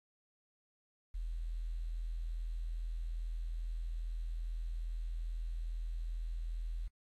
sine tone with quantisation, 41.2 Hz, E1, in tune, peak -36 dBFS, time 1.14-6.88 s, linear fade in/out 10 ms, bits 11, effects AAC 32 kbps

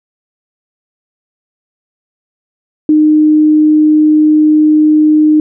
sine tone, 306.1 Hz, D#4, 28 cents flat, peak -4 dBFS, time 2.89-5.4 s, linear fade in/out 2 ms, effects none

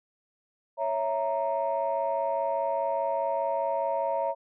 sine chord, A# diminished, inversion first, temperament equal, 554.4 / 659.3 / 932.3 Hz, C#5 / E5 / A#5, 0 / 0 / 0 cents, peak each -29 dBFS, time 0.77-4.35 s, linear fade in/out 50 ms, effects tanh soft clip ceiling -18 dBFS

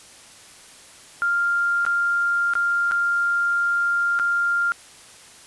sine tone with dropouts, 1396.9 Hz, F6, in tune, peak -18 dBFS, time 1.22-4.72 s, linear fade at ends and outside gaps 0 ms, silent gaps 1.851-1.864 / 2.536-2.553 / 2.912-2.919 / 4.19-4.197 s, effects white hiss -46 dBFS RMS until 5.46 s + resampled to 24000 Hz

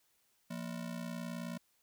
square ring-modulated tone, 203.8 Hz, G#3, 32 cents flat, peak -37 dBFS, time 0.5-1.58 s, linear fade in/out 10 ms, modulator 29.7 Hz, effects white hiss -74 dBFS RMS until 1.82 s

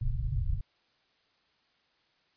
pink low-pass noise, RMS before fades -30 dBFS, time 0.01-0.61 s, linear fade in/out 5 ms, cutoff 140 Hz, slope 96 dB/octave, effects white hiss -70 dBFS RMS until 2.36 s + resampled to 11025 Hz

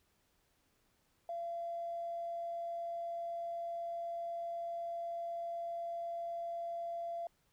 triangle tone with tanh clipping, 682 Hz, F5, 41 cents flat, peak -37 dBFS, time 1.29-7.27 s, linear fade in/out 2 ms, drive 2 dB, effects pink hiss -75 dBFS RMS until 7.52 s

